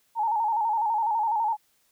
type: tone with vibrato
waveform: sine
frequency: 880 Hz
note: A5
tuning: in tune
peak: -22 dBFS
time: 0.15-1.57 s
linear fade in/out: 50 ms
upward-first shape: square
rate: 12 Hz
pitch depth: 72 cents each way
effects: white hiss -67 dBFS RMS until 1.91 s